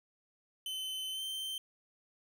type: tone with pitch glide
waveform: 45% pulse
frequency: 3054 to 3113 Hz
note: G7 to G7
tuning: -46 to -13 cents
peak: -37 dBFS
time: 0.66-1.58 s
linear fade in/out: 2 ms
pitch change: +33 cents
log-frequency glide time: 1.12-1.22 s
effects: none